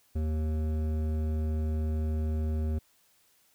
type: tone with hard clipping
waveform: triangle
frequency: 77.78 Hz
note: D#2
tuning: in tune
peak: -29 dBFS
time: 0.15-2.79 s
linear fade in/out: 10 ms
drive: 16 dB
effects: white hiss -66 dBFS RMS until 3.54 s